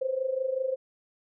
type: tone with amplitude modulation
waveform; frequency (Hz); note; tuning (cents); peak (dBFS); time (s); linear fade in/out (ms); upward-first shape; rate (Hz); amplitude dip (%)
sine; 523.3; C5; 0; -23; 0.01-0.76; 10; sine; 25.3; 75
effects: none